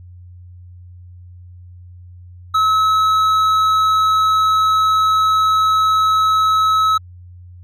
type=tone with hard clipping; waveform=sine; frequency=1291 Hz; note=E6; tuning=37 cents flat; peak=-13 dBFS; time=2.54-6.98 s; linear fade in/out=10 ms; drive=6 dB; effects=added 89 Hz sine -36 dBFS peak until 7.63 s

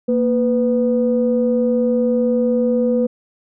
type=tone pair together; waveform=sine; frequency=233.1 / 497.2 Hz; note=A#3 / B4; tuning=0 / +12 cents; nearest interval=octave + minor second; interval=1312 cents; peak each=-16 dBFS; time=0.08-3.07 s; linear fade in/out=10 ms; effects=tanh soft clip ceiling -6 dBFS

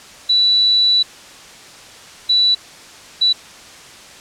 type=tone bursts at uneven times; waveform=sine; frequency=3951 Hz; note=B7; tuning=in tune; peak=-10 dBFS; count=3; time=0.29-1.03 / 2.29-2.55 / 3.21-3.33 s; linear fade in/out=10 ms; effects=white hiss -39 dBFS RMS until 4.2 s + low-pass 7000 Hz 12 dB/octave

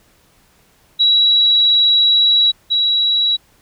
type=tone pair in turn; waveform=sine; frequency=3893 / 3893 Hz; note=B7 / B7; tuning=-26 / -26 cents; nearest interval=unison; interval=0 cents; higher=neither; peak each=-9 / -12 dBFS; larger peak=first; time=0.99-2.52 / 2.7-3.37 s; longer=first; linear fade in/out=20 ms; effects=pink hiss -54 dBFS RMS until 3.61 s

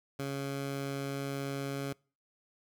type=tone; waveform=15% pulse; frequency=138.59 Hz; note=C#3; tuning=in tune; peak=-28 dBFS; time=0.19-1.93 s; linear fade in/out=5 ms; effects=noise-tail reverb RT60 0.4 s tail -26 dB re dry

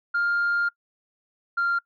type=tone pair in turn; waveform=sine; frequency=1403 / 1390.1 Hz; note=F6 / F6; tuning=+8 / -8 cents; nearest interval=unison; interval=16 cents; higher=first; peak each=-19 dBFS; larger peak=neither; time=0.14-0.69 / 1.57-1.79 s; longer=first; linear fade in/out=10 ms; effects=noise-tail reverb RT60 0.1 s tail -24 dB re dry + tanh soft clip ceiling -18 dBFS

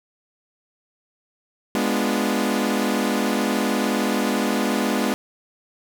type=chord; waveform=sawtooth; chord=G# diminished seventh; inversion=none; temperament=equal; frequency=207.7 / 246.9 / 293.7 / 349.2 Hz; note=G#3 / B3 / D4 / F4; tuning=0 / 0 / 0 / 0 cents; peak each=-20 / -20 / -23 / -25 dBFS; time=1.75-5.14 s; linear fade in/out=0 ms; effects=none

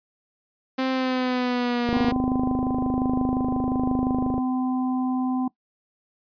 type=tone with pitch glide; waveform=sawtooth; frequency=261.6 to 238.5 Hz; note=C4 to A#3; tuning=0 to +40 cents; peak=-18 dBFS; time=0.78-2.12 s; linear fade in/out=10 ms; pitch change=-160 cents; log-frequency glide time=0.91-1.9 s
type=click train; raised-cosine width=2 ms; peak=-14 dBFS; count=65; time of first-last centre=1.89-4.38 s; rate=25.7 Hz
type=harmonic tone; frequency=255.8 Hz; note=C4; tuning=39 cents flat; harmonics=1 / 3 / 4; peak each=-22 / -32 / -37 dBFS; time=1.93-5.48 s; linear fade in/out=5 ms
effects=noise-tail reverb RT60 0.1 s tail -20 dB re dry + resampled to 11025 Hz

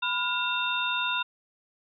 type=tone cluster; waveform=sine; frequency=994 / 1420 / 2720 / 3649 Hz; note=B5 / F6 / F7 / A#7; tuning=+11 / +28 / -46 / -38 cents; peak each=-31 dBFS; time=0.02-1.23 s; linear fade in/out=10 ms; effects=none

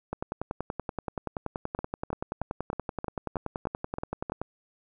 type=two click trains; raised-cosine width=1 ms; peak=-17 / -18 dBFS; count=46 / 9; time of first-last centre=0.13-4.416 / 1.79-4.298 s; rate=10.5 / 3.19 Hz; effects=none

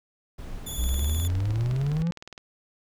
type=noise; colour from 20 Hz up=brown; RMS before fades=-36 dBFS; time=0.38-2.03 s; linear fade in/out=10 ms
type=tone with vibrato; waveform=10% pulse; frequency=3448 Hz; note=A7; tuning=36 cents flat; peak=-27 dBFS; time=0.66-1.28 s; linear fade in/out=10 ms; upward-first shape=square; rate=19 Hz; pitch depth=29 cents each way
type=exponential sweep; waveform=triangle; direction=up; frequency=58.27 to 174.61 Hz; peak=-21 dBFS; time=0.78-2.11 s; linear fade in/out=0 ms
type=click train; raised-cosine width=0.2 ms; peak=-24 dBFS; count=31; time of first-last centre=0.84-2.378 s; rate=19.5 Hz
effects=none

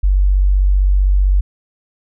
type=tone; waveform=sine; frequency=47.78 Hz; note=G1; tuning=44 cents flat; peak=-9 dBFS; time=0.03-1.41 s; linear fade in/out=10 ms; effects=none

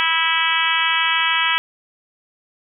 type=harmonic tone with a mistuned harmonic; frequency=326.6 Hz; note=E4; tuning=16 cents flat; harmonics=3 / 4 / 5 / 6 / 7 / 8 / 9 / 10; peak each=-24 / -24 / -24 / -24 / -24 / -24 / -24 / -24 dBFS; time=0-1.58 s; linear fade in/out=0 ms; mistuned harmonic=9; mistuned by=+17 cents; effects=none

